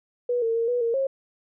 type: tone with pitch steps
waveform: sine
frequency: 487.3 / 455.2 / 460.7 / 488.2 / 463.1 / 540 Hz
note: B4 / A#4 / A#4 / B4 / A#4 / C#5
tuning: -23 / -41 / -20 / -20 / -11 / -45 cents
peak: -21 dBFS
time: 0.29-1.07 s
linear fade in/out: 5 ms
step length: 130 ms
effects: none